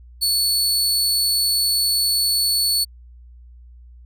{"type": "tone", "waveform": "sawtooth", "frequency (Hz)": 4435, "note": "C#8", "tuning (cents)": 0, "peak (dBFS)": -14, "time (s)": [0.21, 2.85], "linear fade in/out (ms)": 20, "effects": ["added 60 Hz sine -41 dBFS peak until 4.05 s"]}